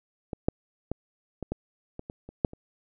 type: clicks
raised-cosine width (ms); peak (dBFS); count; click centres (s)
2; -19 / -9 / -16 / -20 / -16 / -23 / -24 / -29 / -8 / -29; 10; 0.332 / 0.485 / 0.916 / 1.427 / 1.52 / 1.994 / 2.099 / 2.29 / 2.448 / 2.534
effects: none